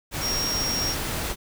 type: tone in noise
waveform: sine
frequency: 5588 Hz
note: F8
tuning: in tune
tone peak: -25 dBFS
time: 0.2-0.96 s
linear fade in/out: 50 ms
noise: pink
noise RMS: -29 dBFS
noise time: 0.11-1.36 s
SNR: +1 dB
effects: none